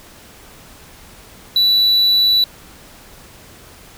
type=tone; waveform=triangle; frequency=3951 Hz; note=B7; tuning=in tune; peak=-9 dBFS; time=1.56-2.44 s; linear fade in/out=2 ms; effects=pink hiss -42 dBFS RMS until 3.97 s